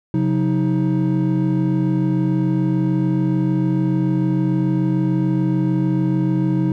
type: tone cluster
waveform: triangle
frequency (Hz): 133.6 / 180.4 / 315.4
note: C3 / F#3 / D#4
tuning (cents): +36 / -44 / +24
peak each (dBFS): -18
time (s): 0.14-6.72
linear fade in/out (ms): 2
effects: none